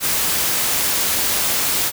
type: noise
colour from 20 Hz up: white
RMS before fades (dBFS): -19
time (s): 0-1.92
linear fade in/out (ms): 50
effects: none